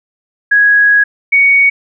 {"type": "tone pair in turn", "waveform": "sine", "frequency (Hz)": [1661.2, 2235], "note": ["G#6", "C#7"], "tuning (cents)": [0, 14], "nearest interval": "perfect fourth", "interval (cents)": 514, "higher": "second", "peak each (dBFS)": -5, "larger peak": "neither", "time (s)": [[0.51, 1.04], [1.32, 1.7]], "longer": "first", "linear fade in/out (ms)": 10, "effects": []}